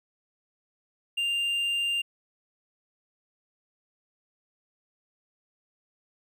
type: tone with hard clipping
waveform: triangle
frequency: 2794 Hz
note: F7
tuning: in tune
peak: -26 dBFS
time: 1.17-2.02 s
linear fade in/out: 10 ms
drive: 6 dB
effects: none